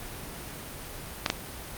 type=clicks; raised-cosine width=0.2 ms; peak=-6 dBFS; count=2; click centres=1.262 / 1.301 s; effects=pink hiss -40 dBFS RMS until 1.77 s + Opus 32 kbps